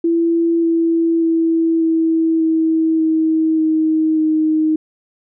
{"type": "tone with pitch steps", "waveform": "sine", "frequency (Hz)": [334.7, 331.4, 328.2, 325, 321.8, 318.7, 315.5, 312.5], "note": ["E4", "E4", "E4", "E4", "E4", "D#4", "D#4", "D#4"], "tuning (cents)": [26, 9, -8, -24, -42, 42, 24, 8], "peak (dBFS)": -12, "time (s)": [0.04, 4.76], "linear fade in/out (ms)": 5, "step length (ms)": 590, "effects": []}